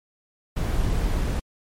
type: noise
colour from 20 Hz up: brown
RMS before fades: -23 dBFS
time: 0.56-1.4 s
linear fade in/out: 10 ms
effects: MP3 64 kbps